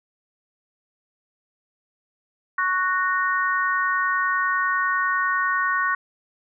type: harmonic tone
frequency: 370 Hz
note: F#4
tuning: in tune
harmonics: 3 / 4 / 5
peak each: -23 / -24 / -25 dBFS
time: 2.58-5.95 s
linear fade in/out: 5 ms
effects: none